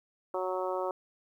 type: harmonic tone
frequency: 185 Hz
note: F#3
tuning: in tune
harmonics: 2 / 3 / 4 / 5 / 6 / 7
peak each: -35 / -34 / -39 / -38 / -40 / -42 dBFS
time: 0.34-0.91 s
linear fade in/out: 2 ms
effects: 11-bit